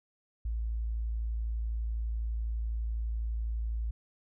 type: tone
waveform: sine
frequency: 56 Hz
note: A1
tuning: 31 cents sharp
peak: -30 dBFS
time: 0.45-3.91 s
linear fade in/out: 5 ms
effects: none